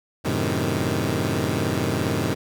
15% pulse chord, F# diminished seventh, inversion none, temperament equal, 92.5 / 110 / 130.81 / 155.56 Hz, F#2 / A2 / C3 / Eb3, 0 / 0 / 0 / 0 cents, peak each -21 dBFS, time 0.24-2.35 s, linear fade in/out 20 ms, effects none

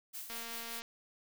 blue noise with tremolo, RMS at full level -43 dBFS, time 0.13-0.81 s, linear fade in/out 20 ms, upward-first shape sine, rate 5.2 Hz, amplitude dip 50%
click train, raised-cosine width 0.2 ms, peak -28 dBFS, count 121, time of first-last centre 0.3-0.819 s, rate 231 Hz
effects none

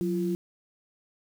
sine tone pair together, 182.39 / 344.3 Hz, F#3 / F4, -25 / -25 cents, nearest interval major seventh, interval 1100 cents, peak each -28 dBFS, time 0.01-0.35 s, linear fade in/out 0 ms, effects 8-bit

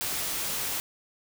white noise, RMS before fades -31 dBFS, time 0.01-0.8 s, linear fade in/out 0 ms, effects none

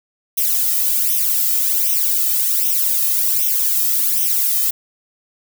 violet noise with flanger, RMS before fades -17 dBFS, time 0.37-4.71 s, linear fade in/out 10 ms, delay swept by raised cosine 0.33 to 1.63 ms, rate 1.3 Hz, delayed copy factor +0.9, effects none

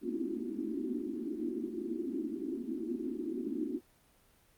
white band-pass noise, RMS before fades -37 dBFS, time 0.01-3.81 s, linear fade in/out 50 ms, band 220 to 370 Hz, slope 96 dB/octave, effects pink hiss -66 dBFS RMS until 4.57 s + Opus 32 kbps

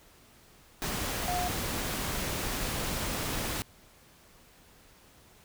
sine tone in noise, 717 Hz, F5, 45 cents sharp, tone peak -30 dBFS, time 1.28-1.48 s, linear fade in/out 0 ms, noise pink, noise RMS -33 dBFS, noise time 0.82-3.62 s, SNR 0 dB, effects pink hiss -58 dBFS RMS until 5.44 s

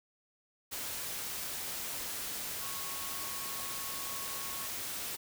sine tone in noise, 1100 Hz, C#6, 14 cents flat, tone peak -47 dBFS, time 2.6-4.68 s, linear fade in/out 20 ms, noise white, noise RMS -39 dBFS, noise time 0.71-5.17 s, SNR -11 dB, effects none

